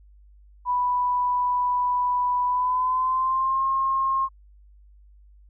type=tone with pitch glide; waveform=sine; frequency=987.8 to 1071 Hz; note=B5 to C6; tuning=0 to +40 cents; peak=-20 dBFS; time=0.65-4.29 s; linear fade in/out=50 ms; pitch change=+140 cents; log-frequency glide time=2.46-3.64 s; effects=added 50 Hz sine -49 dBFS peak until 5.49 s